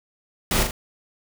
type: noise with echo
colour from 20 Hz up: pink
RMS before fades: -21 dBFS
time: 0.51-0.63 s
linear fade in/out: 2 ms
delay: 40 ms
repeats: 2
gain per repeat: -5 dB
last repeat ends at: 0.71 s
effects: none